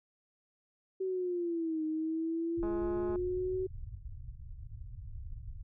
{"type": "linear two-way sweep", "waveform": "sine", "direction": "down then up", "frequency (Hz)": [381.9, 311.1, 376.2], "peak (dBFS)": -31, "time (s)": [1, 3.67], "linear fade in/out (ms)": 10, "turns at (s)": 1.84}
{"type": "low-pass noise", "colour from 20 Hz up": "pink", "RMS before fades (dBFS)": -44, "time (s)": [2.57, 5.63], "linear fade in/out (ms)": 10, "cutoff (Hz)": 120, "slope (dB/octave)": 48}
{"type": "click train", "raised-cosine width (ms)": 1, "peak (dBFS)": -30, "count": 112, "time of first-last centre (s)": [2.63, 3.159], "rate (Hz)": 210}
{"effects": []}